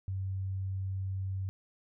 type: tone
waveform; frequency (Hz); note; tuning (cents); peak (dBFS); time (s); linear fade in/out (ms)
sine; 95.6; G2; -43; -32; 0.08-1.49; 0
effects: none